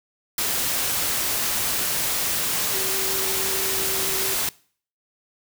sine tone in noise, 384.5 Hz, G4, 33 cents flat, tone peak -32 dBFS, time 2.73-4.34 s, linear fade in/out 2 ms, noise white, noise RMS -24 dBFS, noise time 0.38-4.49 s, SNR -11 dB, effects noise-tail reverb RT60 0.5 s tail -23 dB re dry

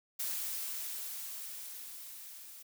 blue noise with level ramp, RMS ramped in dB -36 to -51 dBFS, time 0.19-2.63 s, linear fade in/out 10 ms, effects none

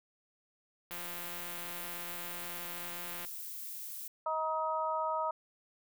click train, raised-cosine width 0.3 ms, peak -29 dBFS, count 408, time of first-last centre 0.91-3.249 s, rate 174 Hz
violet noise, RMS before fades -43 dBFS, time 0.91-4.08 s, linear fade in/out 5 ms
harmonic tone, 315.9 Hz, D#4, 26 cents sharp, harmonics 2 / 3 / 4, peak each -36 / -34 / -36 dBFS, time 4.26-5.31 s, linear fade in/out 5 ms
effects none

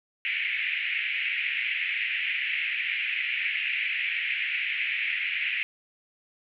pink band-pass noise, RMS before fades -29 dBFS, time 0.25-5.63 s, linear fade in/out 0 ms, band 2000 to 2700 Hz, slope 48 dB/octave, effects none

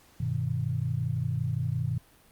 sine chord, G augmented, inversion none, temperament equal, 98 / 123.47 / 155.56 Hz, G2 / B2 / D#3, 0 / 0 / 0 cents, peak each -33 / -29 / -32 dBFS, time 0.2-1.98 s, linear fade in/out 5 ms, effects pink hiss -59 dBFS RMS until 2.31 s + Opus 48 kbps

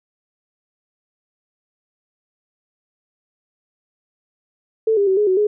sine tone with pitch steps, 442.6 / 402.1 / 380.8 / 418.1 / 373.6 / 418.5 Hz, A4 / G4 / F#4 / G#4 / F#4 / G#4, +10 / +44 / +50 / +12 / +17 / +13 cents, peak -13 dBFS, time 4.87-5.47 s, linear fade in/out 5 ms, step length 100 ms, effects none

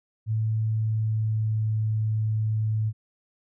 sine tone with pitch glide, 110 to 108.93 Hz, A2 to A2, 0 to -17 cents, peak -22 dBFS, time 0.26-2.93 s, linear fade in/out 50 ms, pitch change -17 cents, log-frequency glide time 0.65-1.71 s, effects none

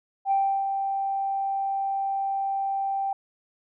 sine tone with ADSR envelope, 784 Hz, G5, in tune, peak -18 dBFS, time 0.25-3.13 s, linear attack 62 ms, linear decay 330 ms, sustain -6 dB, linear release 3 ms, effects tanh soft clip ceiling -14 dBFS

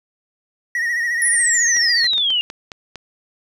triangle tone with vibrato, 1887 Hz, A#6, 21 cents sharp, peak -16 dBFS, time 0.75-2.07 s, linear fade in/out 2 ms, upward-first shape triangle, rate 14 Hz, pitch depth 71 cents each way
sine exponential sweep, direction down, 10548 to 2794 Hz, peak -15 dBFS, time 1.22-2.41 s, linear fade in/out 0 ms
clicks, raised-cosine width 0.2 ms, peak -15 dBFS, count 8, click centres 1.767 / 2.044 / 2.134 / 2.18 / 2.304 / 2.501 / 2.718 / 2.957 s
effects none

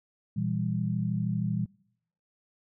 sine chord, E diminished, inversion second, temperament just, 118.67 / 164.81 / 197.78 Hz, Bb2 / E3 / G3, +31 / 0 / +16 cents, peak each -31 dBFS, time 0.36-1.66 s, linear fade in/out 10 ms, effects noise-tail reverb RT60 0.7 s tail -25 dB re dry

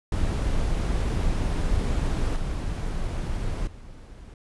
brown noise with level steps, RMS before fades -24 / -28 / -42 dBFS, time 0.12-4.34 s, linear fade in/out 2 ms, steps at 2.36 / 3.67 s, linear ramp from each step 2 ms, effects resampled to 24000 Hz

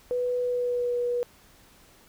sine tone with pitch glide, 493.9 to 484.9 Hz, B4 to B4, 0 to -32 cents, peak -24 dBFS, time 0.11-1.23 s, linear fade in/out 0 ms, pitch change -32 cents, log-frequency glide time 0.4-0.97 s, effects pink hiss -56 dBFS RMS until 2.08 s

